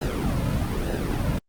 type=noise with flanger; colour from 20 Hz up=brown; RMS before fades=-25 dBFS; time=0.01-1.39 s; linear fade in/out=10 ms; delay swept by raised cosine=0.88 to 2.68 ms; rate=1.1 Hz; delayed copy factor=-0.6; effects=Opus 48 kbps